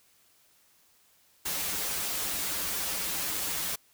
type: noise with comb filter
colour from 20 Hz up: white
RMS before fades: -32 dBFS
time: 1.45-3.76 s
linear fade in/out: 10 ms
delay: 8.2 ms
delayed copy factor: -0.95
effects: white hiss -64 dBFS RMS until 3.93 s